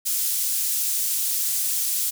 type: high-pass noise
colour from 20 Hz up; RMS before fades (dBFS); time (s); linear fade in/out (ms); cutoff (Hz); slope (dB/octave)
pink; -24; 0.05-2.11; 20; 8000; 12
effects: none